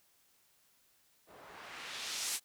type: noise with low-pass filter sweep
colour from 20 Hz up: blue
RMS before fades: -42 dBFS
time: 1.26-2.4 s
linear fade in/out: 50 ms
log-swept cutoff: 560 to 9700 Hz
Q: 0.91
effects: white hiss -70 dBFS RMS until 2.44 s